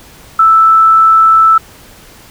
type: tone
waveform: sine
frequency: 1318.5 Hz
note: E6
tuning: in tune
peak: -3 dBFS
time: 0.39-1.58 s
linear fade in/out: 5 ms
effects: pink hiss -38 dBFS RMS until 2.3 s